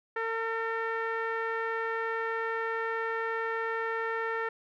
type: tone with low-pass filter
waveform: sawtooth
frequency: 452.8 Hz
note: A4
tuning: 50 cents sharp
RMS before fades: -32 dBFS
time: 0.16-4.49 s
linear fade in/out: 5 ms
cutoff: 1700 Hz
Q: 4.1
effects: none